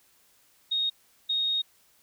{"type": "tone pair in turn", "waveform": "sine", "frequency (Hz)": [3729, 3729], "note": ["A#7", "A#7"], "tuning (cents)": [0, 0], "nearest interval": "unison", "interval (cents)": 0, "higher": "neither", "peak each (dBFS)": -24, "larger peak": "neither", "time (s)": [[0.71, 0.9], [1.29, 1.62]], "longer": "second", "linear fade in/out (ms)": 10, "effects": ["white hiss -63 dBFS RMS until 2.02 s"]}